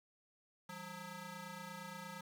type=ring-modulated tone; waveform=15% pulse; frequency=361.8 Hz; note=F#4; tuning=39 cents flat; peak=-37 dBFS; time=0.69-2.21 s; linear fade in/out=5 ms; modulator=557 Hz; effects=none